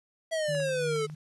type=exponential sweep; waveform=square; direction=down; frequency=659.3 to 426.2 Hz; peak=-28 dBFS; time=0.31-1.07 s; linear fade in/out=20 ms
type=tone with tremolo; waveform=sine; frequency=152.7 Hz; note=D#3; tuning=32 cents flat; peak=-32 dBFS; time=0.48-1.15 s; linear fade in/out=10 ms; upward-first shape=sine; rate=2.9 Hz; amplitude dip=55%
type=clicks; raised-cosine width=0.5 ms; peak=-31 / -32 / -39 / -36 / -34 dBFS; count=5; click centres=0.55 / 0.602 / 0.69 / 0.962 / 1.099 s
effects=resampled to 24000 Hz + 10-bit